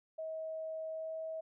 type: tone with pitch glide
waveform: sine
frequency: 638 to 641.7 Hz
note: D#5 to E5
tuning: +43 to -47 cents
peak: -38 dBFS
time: 0.18-1.41 s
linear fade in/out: 10 ms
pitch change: +10 cents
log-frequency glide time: 0.9-1.13 s
effects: none